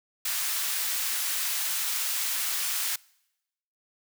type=high-pass noise; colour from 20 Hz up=white; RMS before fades=-29 dBFS; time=0.25-2.96 s; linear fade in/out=5 ms; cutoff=1200 Hz; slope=12 dB/octave; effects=noise-tail reverb RT60 0.9 s tail -25 dB re dry